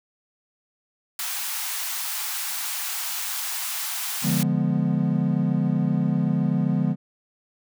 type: high-pass noise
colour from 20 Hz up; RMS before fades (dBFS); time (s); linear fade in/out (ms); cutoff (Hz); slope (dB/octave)
white; -29; 1.19-4.43; 2; 740; 48
type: chord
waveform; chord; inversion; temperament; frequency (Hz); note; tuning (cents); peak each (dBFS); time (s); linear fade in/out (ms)
triangle; D diminished seventh; none; equal; 146.83 / 174.61 / 207.7 / 246.9; D3 / F3 / Ab3 / Cb4; 0 / 0 / 0 / 0; -23 / -22 / -24 / -25; 4.22-6.96; 50
effects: none